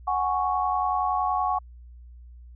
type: chord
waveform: sine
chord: F# suspended second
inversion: none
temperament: equal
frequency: 740 / 830.6 / 1108.7 Hz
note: F#5 / G#5 / C#6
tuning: 0 / 0 / 0 cents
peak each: -26 / -28 / -26 dBFS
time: 0.07-1.59 s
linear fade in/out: 10 ms
effects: added 60 Hz sine -43 dBFS peak until 2.55 s